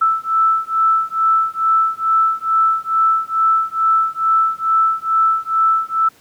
sine beating tone pair, 1318.5 / 1320.8 Hz, E6 / E6, 0 / +3 cents, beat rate 2.3 Hz, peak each -16 dBFS, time 0.01-6.09 s, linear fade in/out 10 ms, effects pink hiss -50 dBFS RMS until 6.2 s + high-pass 100 Hz 12 dB/octave

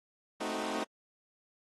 15% pulse chord, A diminished seventh, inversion none, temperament equal, 220 / 261.6 / 311.1 / 370 Hz, A3 / C4 / Eb4 / Gb4, 0 / 0 / 0 / 0 cents, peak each -33 / -34 / -32 / -35 dBFS, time 0.4-0.84 s, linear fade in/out 10 ms, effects low-pass 10000 Hz 12 dB/octave + AAC 32 kbps

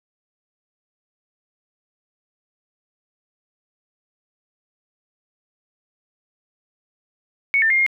sine tone with pitch steps, 2220 / 1791 / 2118 / 2132 Hz, C#7 / A6 / C7 / C7, +2 / +30 / +21 / +32 cents, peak -14 dBFS, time 7.54-7.864 s, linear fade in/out 0 ms, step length 81 ms, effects none

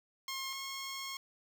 10% pulse tone pair in turn, 1072 / 1083.2 Hz, C6 / C#6, +42 / -40 cents, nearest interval unison, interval 18 cents, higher second, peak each -29 / -31 dBFS, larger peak first, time 0.28-0.53 / 0.53-1.17 s, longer second, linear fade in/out 2 ms, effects none

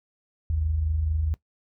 sine tone pair together, 54.4 / 78.8 Hz, A1 / D#2, -19 / +23 cents, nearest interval tritone, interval 642 cents, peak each -32 / -23 dBFS, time 0.5-1.34 s, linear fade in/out 0 ms, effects noise-tail reverb RT60 0.1 s tail -18 dB re dry

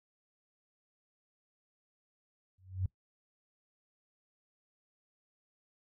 sine tone with exponential growth, 93.4 Hz, F#2, 17 cents sharp, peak -27 dBFS, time 2.58-2.86 s, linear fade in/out 5 ms, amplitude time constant 59 ms, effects noise-tail reverb RT60 0.1 s tail -21 dB re dry

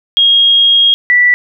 sine tone pair in turn, 3264 / 1962.9 Hz, G#7 / B6, -31 / -11 cents, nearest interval major sixth, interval 880 cents, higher first, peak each -5 dBFS, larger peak neither, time 0.17-0.94 / 1.1-1.34 s, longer first, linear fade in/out 0 ms, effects none

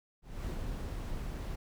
brown noise with ADSR envelope, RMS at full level -36 dBFS, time 0.22-1.56 s, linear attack 250 ms, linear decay 110 ms, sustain -2 dB, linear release 11 ms, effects none

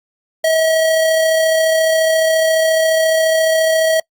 square tone with amplitude modulation, 642 Hz, E5, 46 cents flat, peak -11 dBFS, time 0.44-4 s, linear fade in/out 5 ms, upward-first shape sine, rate 34.4 Hz, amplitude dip 25%, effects noise-tail reverb RT60 0.1 s tail -26 dB re dry + Opus 48 kbps

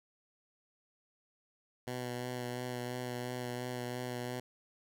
10% pulse tone with vibrato, 123.9 Hz, B2, 6 cents sharp, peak -29 dBFS, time 1.87-4.4 s, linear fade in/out 5 ms, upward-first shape sine, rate 2.9 Hz, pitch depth 19 cents each way, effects none

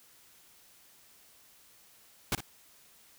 pink noise with echo, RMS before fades -29 dBFS, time 2.32-2.35 s, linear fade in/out 2 ms, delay 56 ms, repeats 1, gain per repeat -11 dB, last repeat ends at 2.406 s, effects white hiss -60 dBFS RMS until 3.18 s

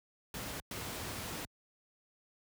pink noise bursts at uneven times, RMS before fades -41 dBFS, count 2, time 0.34-0.6 / 0.71-1.45 s, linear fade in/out 2 ms, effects high-pass 60 Hz 12 dB/octave

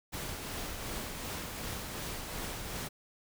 pink noise with tremolo, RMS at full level -38 dBFS, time 0.12-2.89 s, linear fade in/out 20 ms, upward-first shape triangle, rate 2.7 Hz, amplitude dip 35%, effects none

